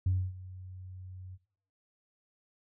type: tone with ADSR envelope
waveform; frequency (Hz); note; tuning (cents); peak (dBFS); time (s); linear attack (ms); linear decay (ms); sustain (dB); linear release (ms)
sine; 92.5; F#2; 0; -23; 0.06-1.38; 5; 260; -20; 41
effects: noise-tail reverb RT60 0.5 s tail -17 dB re dry + tanh soft clip ceiling -21 dBFS